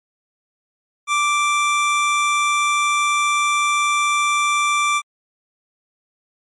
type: tone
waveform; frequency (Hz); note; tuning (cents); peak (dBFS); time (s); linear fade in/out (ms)
25% pulse; 1174.7; D6; 0; -12; 1.07-5.02; 50
effects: MP3 48 kbps